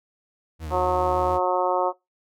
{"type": "tone with vibrato", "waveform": "40% pulse", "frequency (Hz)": 78.3, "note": "D#2", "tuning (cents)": 11, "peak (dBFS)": -30, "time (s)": [0.59, 1.4], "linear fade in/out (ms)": 50, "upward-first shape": "sine", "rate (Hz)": 7.2, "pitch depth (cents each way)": 58}
{"type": "harmonic tone", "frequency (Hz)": 181.7, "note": "F#3", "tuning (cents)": -31, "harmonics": [2, 3, 4, 5, 6, 7], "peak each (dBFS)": [-28, -24, -26, -25, -29, -32], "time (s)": [0.7, 1.93], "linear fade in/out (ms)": 50}
{"effects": ["noise-tail reverb RT60 0.2 s tail -22 dB re dry"]}